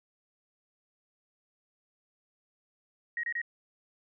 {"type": "tone bursts", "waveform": "sine", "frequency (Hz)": 1886, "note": "A#6", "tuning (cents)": 20, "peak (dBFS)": -30, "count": 3, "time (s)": [3.17, 3.416], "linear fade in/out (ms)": 2, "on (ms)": 64, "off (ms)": 27, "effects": []}